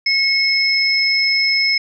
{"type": "tone pair together", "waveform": "sine", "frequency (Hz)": [2181, 5181], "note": ["C#7", "E8"], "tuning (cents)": [-29, -31], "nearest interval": "octave + minor third", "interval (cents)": 1498, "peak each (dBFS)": -16, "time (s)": [0.06, 1.78], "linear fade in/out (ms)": 5, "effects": []}